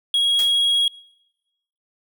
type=tone; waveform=triangle; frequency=3305 Hz; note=G#7; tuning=9 cents flat; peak=-14 dBFS; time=0.14-0.88 s; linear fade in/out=2 ms
type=noise with exponential decay; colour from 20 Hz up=white; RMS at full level=-28 dBFS; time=0.39-0.61 s; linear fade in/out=0 ms; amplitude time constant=46 ms
effects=noise-tail reverb RT60 1.0 s tail -24 dB re dry